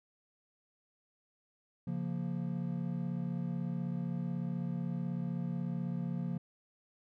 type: chord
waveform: triangle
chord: Bb minor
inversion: first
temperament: equal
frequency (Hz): 138.59 / 174.61 / 233.1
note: Db3 / F3 / Bb3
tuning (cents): 0 / 0 / 0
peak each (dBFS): -37 / -34 / -39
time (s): 1.87-6.38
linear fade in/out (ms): 5
effects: none